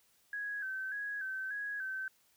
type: tone with vibrato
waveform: sine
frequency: 1600 Hz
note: G6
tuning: 35 cents sharp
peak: -36 dBFS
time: 0.33-2.08 s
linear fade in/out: 2 ms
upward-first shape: square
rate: 1.7 Hz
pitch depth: 65 cents each way
effects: white hiss -70 dBFS RMS until 2.36 s